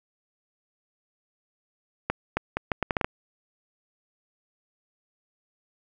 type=accelerating click train; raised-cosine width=0.5 ms; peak=-9 dBFS; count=9; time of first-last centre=2.1-3.045 s; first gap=270 ms; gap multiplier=0.74; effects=none